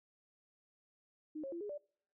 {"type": "tone with pitch steps", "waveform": "sine", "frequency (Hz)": [307.5, 543, 340.3, 413.9, 585], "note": ["D#4", "C#5", "F4", "G#4", "D5"], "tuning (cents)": [-20, -36, -45, -6, -7], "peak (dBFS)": -40, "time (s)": [1.35, 1.78], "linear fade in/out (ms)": 10, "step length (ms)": 86, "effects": ["noise-tail reverb RT60 0.6 s tail -26 dB re dry"]}